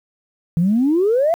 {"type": "exponential sweep", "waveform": "sine", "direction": "up", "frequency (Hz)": [160, 698.5], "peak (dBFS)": -12, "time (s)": [0.57, 1.34], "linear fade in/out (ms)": 0, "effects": ["tanh soft clip ceiling -8 dBFS", "8-bit"]}